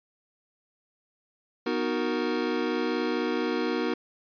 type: chord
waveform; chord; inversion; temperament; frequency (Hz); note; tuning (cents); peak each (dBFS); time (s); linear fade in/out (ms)
square; B major seventh; none; equal; 246.9 / 311.1 / 370 / 466.2; B3 / D#4 / F#4 / A#4; 0 / 0 / 0 / 0; -32; 1.66-3.94; 5
effects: resampled to 11025 Hz